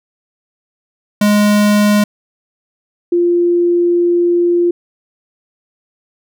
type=tone pair in turn; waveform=square / sine; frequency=207.7 / 347.8 Hz; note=G#3 / F4; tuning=0 / -7 cents; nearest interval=major sixth; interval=893 cents; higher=second; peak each=-9 dBFS; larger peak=neither; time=1.21-2.04 / 3.12-4.71 s; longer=second; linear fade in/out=5 ms; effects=none